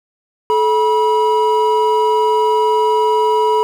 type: tone pair together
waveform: triangle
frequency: 432.1 / 970 Hz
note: A4 / B5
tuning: -31 / -31 cents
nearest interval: octave + major second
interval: 1400 cents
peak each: -12 dBFS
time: 0.5-3.63 s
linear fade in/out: 0 ms
effects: 7-bit